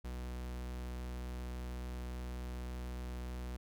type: tone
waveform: 45% pulse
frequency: 61.74 Hz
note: B1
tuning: in tune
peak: -40 dBFS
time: 0.04-3.57 s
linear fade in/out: 10 ms
effects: none